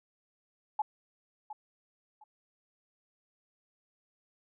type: tone with echo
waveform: sine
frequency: 850 Hz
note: G#5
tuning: 40 cents sharp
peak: -26 dBFS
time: 0.79-0.82 s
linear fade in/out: 5 ms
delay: 710 ms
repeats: 2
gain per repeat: -13 dB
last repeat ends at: 2.24 s
effects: none